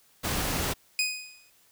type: noise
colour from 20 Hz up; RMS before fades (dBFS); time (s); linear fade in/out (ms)
pink; -29; 0.23-0.74; 20
type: tone with exponential decay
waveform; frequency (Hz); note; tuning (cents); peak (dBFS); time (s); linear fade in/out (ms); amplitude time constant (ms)
20% pulse; 2495; D#7; +4; -17; 0.99-1.5; 1; 110
effects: white hiss -62 dBFS RMS until 1.71 s